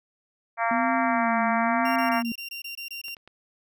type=harmonic tone; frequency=230 Hz; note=A#3; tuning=23 cents flat; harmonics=3 / 4 / 5 / 6 / 7 / 8 / 9 / 10; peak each=-26 / -28 / -30 / -32 / -33 / -34 / -35 / -36 dBFS; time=0.57-2.23 s; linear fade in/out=50 ms
type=tone with vibrato; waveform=sine; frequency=239.6 Hz; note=A#3; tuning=48 cents sharp; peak=-26 dBFS; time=0.71-2.32 s; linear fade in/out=2 ms; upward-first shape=sine; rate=1 Hz; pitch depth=140 cents each way
type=tone bursts; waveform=30% pulse; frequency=2768 Hz; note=F7; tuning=16 cents flat; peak=-31 dBFS; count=10; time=1.85-3.148 s; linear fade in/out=5 ms; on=110 ms; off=22 ms
type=clicks; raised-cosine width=0.3 ms; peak=-32 dBFS; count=3; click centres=3.083 / 3.168 / 3.276 s
effects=none